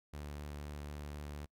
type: tone with vibrato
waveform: sawtooth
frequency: 73.42 Hz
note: D2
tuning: in tune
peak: -39 dBFS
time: 0.13-1.46 s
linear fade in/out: 10 ms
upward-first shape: sine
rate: 4 Hz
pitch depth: 10 cents each way
effects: noise-tail reverb RT60 0.1 s tail -26 dB re dry